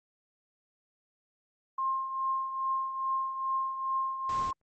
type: tone with tremolo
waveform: sine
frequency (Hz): 1062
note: C6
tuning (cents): +25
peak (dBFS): -26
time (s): 1.78-4.53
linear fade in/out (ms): 5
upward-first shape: triangle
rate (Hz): 2.4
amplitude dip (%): 65
type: noise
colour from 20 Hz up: pink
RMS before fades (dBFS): -42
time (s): 4.29-4.51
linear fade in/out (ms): 2
effects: Opus 24 kbps